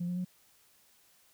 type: tone with pitch steps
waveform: sine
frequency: 174.61 / 178.07 / 181.6 Hz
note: F3 / F3 / F#3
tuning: 0 / +34 / -32 cents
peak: -30 dBFS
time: 0-0.249 s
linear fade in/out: 10 ms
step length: 83 ms
effects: tanh soft clip ceiling -28 dBFS + white hiss -65 dBFS RMS until 1.33 s